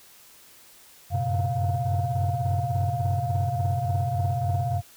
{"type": "tone cluster", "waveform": "sine", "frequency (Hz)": [92.9, 96.4, 116.4, 133.2, 702], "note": ["F#2", "G2", "A#2", "C3", "F5"], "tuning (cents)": [7, -28, -2, 31, 9], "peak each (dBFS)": -28, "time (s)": [1.1, 4.82], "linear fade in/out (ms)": 50, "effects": ["tanh soft clip ceiling -16 dBFS", "white hiss -52 dBFS RMS until 4.96 s"]}